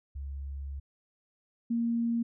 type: tone pair in turn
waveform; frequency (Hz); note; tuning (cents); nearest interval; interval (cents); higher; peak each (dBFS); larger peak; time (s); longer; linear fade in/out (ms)
sine; 69.3 / 233.1; C#2 / A#3; 0 / 0; octave + major sixth; 2100; second; -35 / -26; second; 0.15-0.8 / 1.7-2.23; first; 10
effects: none